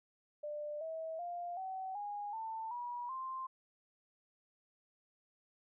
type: tone with pitch steps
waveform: sine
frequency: 595 / 645.1 / 699.5 / 758.4 / 822.2 / 891.5 / 966.6 / 1048 Hz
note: D5 / E5 / F5 / F#5 / G#5 / A5 / B5 / C6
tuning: +22 / -38 / +3 / +43 / -18 / +22 / -38 / +2 cents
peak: -39 dBFS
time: 0.43-3.47 s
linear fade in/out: 10 ms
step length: 380 ms
effects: none